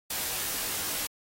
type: noise with comb filter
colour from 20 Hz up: white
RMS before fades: -32 dBFS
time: 0.1-1.07 s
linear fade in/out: 5 ms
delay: 18 ms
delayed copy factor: -0.85
effects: AAC 48 kbps